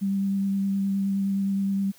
sine tone with vibrato, 196.3 Hz, G3, 3 cents sharp, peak -22 dBFS, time 0.01-1.92 s, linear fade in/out 20 ms, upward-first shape sine, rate 9.6 Hz, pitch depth 12 cents each way, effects white hiss -55 dBFS RMS until 1.98 s

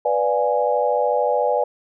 sine chord, B diminished seventh, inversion none, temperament equal, 493.9 / 587.3 / 698.5 / 830.6 Hz, B4 / D5 / F5 / Ab5, 0 / 0 / 0 / 0 cents, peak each -21 / -21 / -26 / -22 dBFS, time 0.05-1.64 s, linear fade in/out 5 ms, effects none

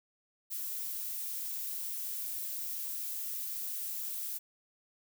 violet noise, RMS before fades -38 dBFS, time 0.5-4.39 s, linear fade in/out 20 ms, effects none

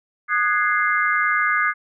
sine chord, Ab dominant seventh, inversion second, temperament equal with one note detuned, 1231.6 / 1480 / 1661.2 / 2093 Hz, Eb6 / Gb6 / Ab6 / C7, -18 / 0 / 0 / 0 cents, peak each -21 / -24 / -22 / -23 dBFS, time 0.28-1.74 s, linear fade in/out 50 ms, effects none

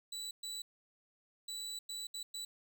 30% pulse tone bursts at uneven times, 3951 Hz, B7, in tune, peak -38 dBFS, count 6, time 0.12-0.31 / 0.43-0.62 / 1.48-1.79 / 1.89-2.07 / 2.14-2.23 / 2.34-2.45 s, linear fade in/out 5 ms, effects none

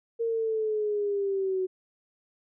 sine linear sweep, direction down, 462.9 to 370 Hz, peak -25 dBFS, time 0.19-1.67 s, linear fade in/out 20 ms, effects none

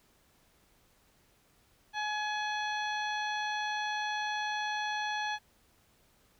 harmonic tone, 844 Hz, G#5, 28 cents sharp, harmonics 1 / 2 / 3 / 4 / 5 / 7, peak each -34 / -36 / -43 / -42 / -46 / -51 dBFS, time 1.93-5.39 s, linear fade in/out 50 ms, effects pink hiss -67 dBFS RMS until 6.39 s

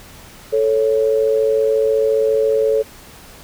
sine tone pair together, 440 / 554.4 Hz, A4 / C#5, 0 / 0 cents, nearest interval major third, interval 400 cents, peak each -14 / -18 dBFS, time 0.52-2.83 s, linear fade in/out 20 ms, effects pink hiss -41 dBFS RMS until 3.43 s

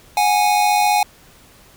square tone pair together, 733 / 827.8 Hz, F#5 / G#5, -16 / -6 cents, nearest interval major second, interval 210 cents, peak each -20 / -15 dBFS, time 0.17-1.03 s, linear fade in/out 2 ms, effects pink hiss -48 dBFS RMS until 1.76 s

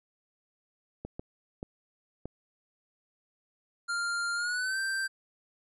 clicks, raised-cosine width 2 ms, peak -24 dBFS, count 4, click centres 1.05 / 1.195 / 1.629 / 2.256 s
square tone with pitch glide, 1396.9 to 1568 Hz, F6 to G6, 0 to 0 cents, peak -30 dBFS, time 3.88-5.08 s, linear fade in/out 20 ms, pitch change +200 cents, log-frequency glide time 4.35-4.79 s
effects resampled to 24000 Hz

